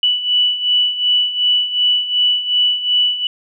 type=beating tone pair; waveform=sine; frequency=2960 / 2962.7 Hz; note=F#7 / F#7; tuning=0 / +2 cents; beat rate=2.7 Hz; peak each=-19 / -14 dBFS; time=0.03-3.27 s; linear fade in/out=2 ms; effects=none